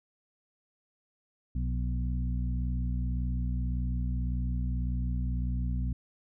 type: harmonic tone with a mistuned harmonic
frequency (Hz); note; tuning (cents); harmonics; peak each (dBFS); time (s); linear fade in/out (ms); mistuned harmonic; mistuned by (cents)
61.74; B1; 0; 1 / 2 / 3 / 4; -29 / -35 / -39 / -41; 1.55-5.93; 5; 3; -34
effects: none